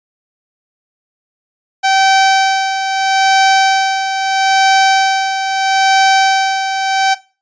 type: tone with tremolo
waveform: sawtooth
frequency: 772 Hz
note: G5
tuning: 27 cents flat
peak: -3 dBFS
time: 1.83-7.15 s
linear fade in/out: 20 ms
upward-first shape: sine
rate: 0.77 Hz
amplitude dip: 60%
effects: noise-tail reverb RT60 0.3 s tail -17 dB re dry + resampled to 16000 Hz